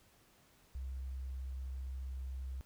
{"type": "tone", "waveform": "sine", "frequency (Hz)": 65.41, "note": "C2", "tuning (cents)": 0, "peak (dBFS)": -39, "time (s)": [0.75, 2.61], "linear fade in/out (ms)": 0, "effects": ["pink hiss -67 dBFS RMS until 2.65 s"]}